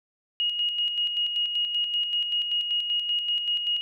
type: tone with tremolo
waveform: sine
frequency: 2878 Hz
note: F#7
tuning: 49 cents flat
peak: -22 dBFS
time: 0.4-3.81 s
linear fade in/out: 0 ms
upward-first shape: square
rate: 5.2 Hz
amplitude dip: 45%
effects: none

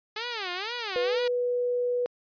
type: tone with vibrato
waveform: 5% pulse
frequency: 415.3 Hz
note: G#4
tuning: in tune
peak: -19 dBFS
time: 0.16-1.28 s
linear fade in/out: 5 ms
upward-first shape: sine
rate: 2.1 Hz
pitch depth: 280 cents each way
type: tone with pitch glide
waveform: sine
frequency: 493.9 to 490.2 Hz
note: B4 to B4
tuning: 0 to -13 cents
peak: -24 dBFS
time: 0.96-2.06 s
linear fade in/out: 0 ms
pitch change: -13 cents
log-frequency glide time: 1.06-1.4 s
effects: resampled to 11025 Hz

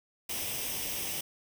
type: noise with comb filter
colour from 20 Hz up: white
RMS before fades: -35 dBFS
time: 0.29-1.21 s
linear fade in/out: 5 ms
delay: 0.35 ms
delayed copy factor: +0.6
effects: none

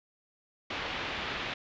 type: low-pass noise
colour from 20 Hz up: white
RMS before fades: -36 dBFS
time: 0.7-1.54 s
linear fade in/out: 5 ms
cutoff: 3300 Hz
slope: 24 dB/octave
effects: resampled to 16000 Hz

